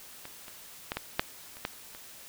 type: clicks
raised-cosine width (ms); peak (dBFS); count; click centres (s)
0.3; -25 / -28 / -15 / -15 / -8 / -30 / -14 / -29; 8; 0.254 / 0.482 / 0.919 / 0.97 / 1.195 / 1.569 / 1.651 / 1.949
effects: white hiss -49 dBFS RMS until 2.28 s